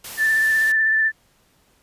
white noise, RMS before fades -34 dBFS, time 0.04-0.72 s, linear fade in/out 5 ms
sine tone with vibrato, 1766 Hz, A6, 6 cents sharp, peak -15 dBFS, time 0.17-1.12 s, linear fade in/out 50 ms, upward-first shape sine, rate 16 Hz, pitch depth 18 cents each way
effects pink hiss -60 dBFS RMS until 1.82 s + resampled to 32000 Hz

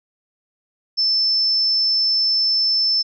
sine tone, 5290 Hz, E8, 5 cents sharp, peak -15 dBFS, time 0.97-3.03 s, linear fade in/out 20 ms, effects none

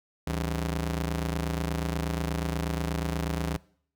sawtooth ring-modulated tone, 116.54 Hz, A#2, in tune, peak -21 dBFS, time 0.27-3.57 s, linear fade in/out 5 ms, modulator 44.1 Hz, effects noise-tail reverb RT60 0.6 s tail -23 dB re dry

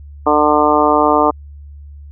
harmonic tone, 149.7 Hz, D3, 33 cents sharp, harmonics 2 / 3 / 4 / 5 / 6 / 7 / 8, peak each -17 / -17 / -17 / -17 / -17 / -17 / -17 dBFS, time 0.26-1.31 s, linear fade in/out 10 ms, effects added 72 Hz sine -32 dBFS peak until 2.11 s

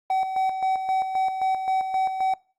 triangle tone with tremolo, 760 Hz, F#5, 46 cents sharp, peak -18 dBFS, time 0.1-2.34 s, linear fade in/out 2 ms, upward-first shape square, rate 3.8 Hz, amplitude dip 55%, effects noise-tail reverb RT60 0.4 s tail -24 dB re dry + Opus 32 kbps

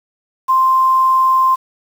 sine tone with quantisation, 1046.5 Hz, C6, in tune, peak -9 dBFS, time 0.48-1.56 s, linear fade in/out 20 ms, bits 6, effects none

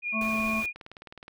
sine tone with vibrato, 2434 Hz, D#7, 39 cents flat, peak -28 dBFS, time 0.02-0.73 s, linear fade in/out 50 ms, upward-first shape triangle, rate 16 Hz, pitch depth 26 cents each way
harmonic tone, 220 Hz, A3, in tune, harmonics 1 / 3 / 5, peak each -29 / -36 / -33 dBFS, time 0.12-0.64 s, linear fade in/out 50 ms
pink noise, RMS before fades -42 dBFS, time 0.21-0.66 s, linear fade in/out 2 ms
click train, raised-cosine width 0.3 ms, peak -28 dBFS, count 11, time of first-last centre 0.76-1.281 s, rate 19.2 Hz
effects none

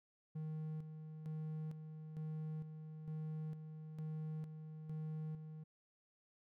triangle tone with tremolo, 156 Hz, D#3, 5 cents sharp, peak -39 dBFS, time 0.35-5.64 s, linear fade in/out 10 ms, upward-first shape square, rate 1.1 Hz, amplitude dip 55%, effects none

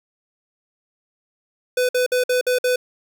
square tone bursts, 500 Hz, B4, 21 cents sharp, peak -17 dBFS, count 6, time 1.77-2.76 s, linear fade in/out 5 ms, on 120 ms, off 54 ms, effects none

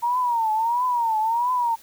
sine tone with vibrato, 932.3 Hz, A#5, in tune, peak -19 dBFS, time 0.02-1.76 s, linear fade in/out 20 ms, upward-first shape triangle, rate 1.5 Hz, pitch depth 150 cents each way, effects white hiss -50 dBFS RMS until 1.82 s

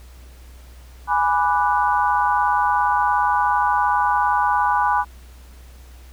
sine chord, G# half-diminished seventh, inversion none, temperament equal, 830.6 / 987.8 / 1174.7 / 1480 Hz, G#5 / B5 / D6 / F#6, 0 / 0 / 0 / 0 cents, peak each -20 / -19 / -24 / -25 dBFS, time 1.07-5.05 s, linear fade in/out 50 ms, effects added 62 Hz sine -40 dBFS peak until 6.12 s + pink hiss -51 dBFS RMS until 6.12 s

